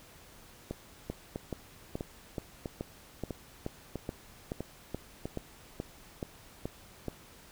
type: two click trains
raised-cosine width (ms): 2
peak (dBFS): -21 / -22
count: 15 / 8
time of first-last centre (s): 1.1-7.083 / 0.71-5.255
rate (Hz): 2.34 / 1.54
effects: pink hiss -55 dBFS RMS until 7.51 s